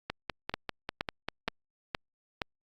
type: two click trains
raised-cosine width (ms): 0.3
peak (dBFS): -16 / -14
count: 8 / 5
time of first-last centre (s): 0.1-1.483 / 0.54-2.418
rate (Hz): 5.06 / 2.13
effects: Opus 48 kbps